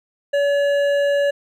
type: tone with hard clipping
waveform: triangle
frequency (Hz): 569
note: C#5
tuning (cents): +45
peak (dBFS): -17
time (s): 0.33-1.31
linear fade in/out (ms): 10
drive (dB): 13
effects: none